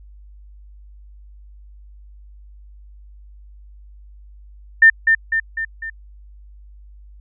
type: tone with echo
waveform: sine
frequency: 1800 Hz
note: A6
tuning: 39 cents sharp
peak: -5 dBFS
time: 4.82-4.9 s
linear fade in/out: 5 ms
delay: 250 ms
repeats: 4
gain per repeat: -5 dB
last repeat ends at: 5.9 s
effects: added 50 Hz sine -40 dBFS peak until 7.2 s